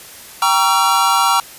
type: chord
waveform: square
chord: G diminished seventh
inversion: none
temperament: just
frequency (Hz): 784 / 940.8 / 1128.9 / 1354.7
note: G5 / Bb5 / Db6 / Fb6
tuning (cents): 0 / +16 / +31 / +47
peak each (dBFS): -20 / -17 / -19 / -17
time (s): 0.42-1.4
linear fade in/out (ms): 2
effects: white hiss -37 dBFS RMS until 1.58 s + resampled to 32000 Hz